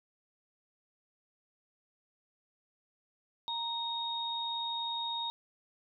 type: tone pair together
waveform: sine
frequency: 932.3 / 3729 Hz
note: A#5 / A#7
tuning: 0 / 0 cents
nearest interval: 2 octaves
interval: 2400 cents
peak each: -37 / -35 dBFS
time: 3.48-5.3 s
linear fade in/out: 0 ms
effects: none